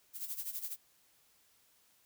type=noise with tremolo; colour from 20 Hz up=violet; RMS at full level=-38 dBFS; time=0.13-0.77 s; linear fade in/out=50 ms; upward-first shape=sine; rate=12 Hz; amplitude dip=75%; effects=white hiss -69 dBFS RMS until 2.05 s